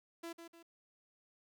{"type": "tone with echo", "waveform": "sawtooth", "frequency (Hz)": 335.6, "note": "E4", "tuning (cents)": 31, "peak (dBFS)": -39, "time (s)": [0.23, 0.33], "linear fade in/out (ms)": 10, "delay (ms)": 150, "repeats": 2, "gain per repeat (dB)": -7, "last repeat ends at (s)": 0.63, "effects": ["12-bit"]}